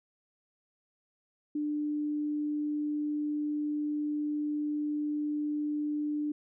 sine tone, 297.6 Hz, D4, 23 cents sharp, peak -29 dBFS, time 1.55-6.32 s, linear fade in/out 5 ms, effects none

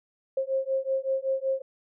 sine beating tone pair, 531 / 536.3 Hz, C5 / C5, +25 / +43 cents, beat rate 5.3 Hz, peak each -28 dBFS, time 0.37-1.62 s, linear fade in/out 5 ms, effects none

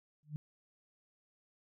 sine tone with exponential growth, 150.3 Hz, D3, 40 cents sharp, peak -33 dBFS, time 0.23-0.36 s, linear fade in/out 0 ms, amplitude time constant 27 ms, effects none

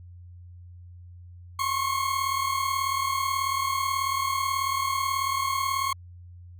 40% pulse tone pair together, 1061.7 / 1100 Hz, C6 / C#6, +25 / -14 cents, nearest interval minor second, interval 61 cents, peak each -28 / -26 dBFS, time 1.59-5.93 s, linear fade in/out 5 ms, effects added 88 Hz sine -43 dBFS peak until 6.59 s

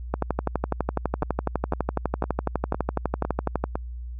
two click trains, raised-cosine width 1 ms, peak -12 / -9 dBFS, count 6 / 43, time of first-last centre 1.23-3.755 / 0.14-3.64 s, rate 1.98 / 12 Hz, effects added 60 Hz sine -32 dBFS peak until 4.19 s

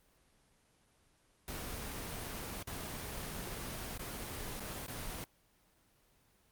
pink noise with dropouts, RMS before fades -42 dBFS, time 1.48-5.24 s, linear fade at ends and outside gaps 0 ms, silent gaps 2.626-2.673 / 3.976-3.994 / 4.596-4.604 / 4.864-4.882 s, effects pink hiss -70 dBFS RMS until 6.51 s + Opus 24 kbps

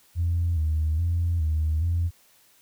sine tone with vibrato, 81.6 Hz, E2, 17 cents flat, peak -20 dBFS, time 0.15-2.11 s, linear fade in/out 50 ms, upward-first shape square, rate 1.2 Hz, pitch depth 78 cents each way, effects tanh soft clip ceiling -17 dBFS + white hiss -59 dBFS RMS until 2.61 s

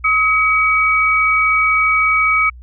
sine tone pair together, 1272.9 / 2268 Hz, D#6 / C#7, +39 / +39 cents, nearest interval minor seventh, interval 1000 cents, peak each -15 / -13 dBFS, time 0.04-2.5 s, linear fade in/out 10 ms, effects added 61 Hz sine -34 dBFS peak until 2.62 s

